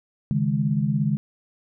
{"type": "chord", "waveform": "sine", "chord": "C# suspended second", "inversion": "none", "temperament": "equal", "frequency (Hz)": [138.59, 155.56, 207.7], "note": ["C#3", "D#3", "G#3"], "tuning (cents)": [0, 0, 0], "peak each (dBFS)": -24, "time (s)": [0.31, 1.17], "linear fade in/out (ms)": 0, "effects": []}